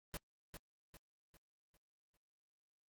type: noise with echo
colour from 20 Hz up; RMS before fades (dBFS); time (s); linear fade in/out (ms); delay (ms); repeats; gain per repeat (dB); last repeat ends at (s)
pink; -43; 0.14-0.17; 0; 400; 5; -7; 2.17
effects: Opus 32 kbps